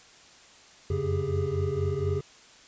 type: tone cluster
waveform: triangle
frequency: 88.8 / 93 / 140 / 396.7 / 417.1 Hz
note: F2 / F#2 / C#3 / G4 / G#4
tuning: +29 / +9 / +18 / +21 / +7 cents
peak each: -30 dBFS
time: 0.9-2.21 s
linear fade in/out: 5 ms
effects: white hiss -53 dBFS RMS until 2.67 s + resampled to 16000 Hz